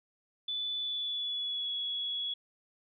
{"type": "tone with pitch glide", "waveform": "sine", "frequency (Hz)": [3483, 3364], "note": ["A7", "G#7"], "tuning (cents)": [-18, 22], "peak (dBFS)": -32, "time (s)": [0.48, 2.34], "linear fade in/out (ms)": 5, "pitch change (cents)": -60, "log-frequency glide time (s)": [0.78, 1.72], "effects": []}